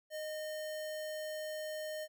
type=tone with sample-and-hold; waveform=sine; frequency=618 Hz; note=D#5; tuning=12 cents flat; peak=-38 dBFS; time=0.1-2.08 s; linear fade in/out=50 ms; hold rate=2450 Hz; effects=none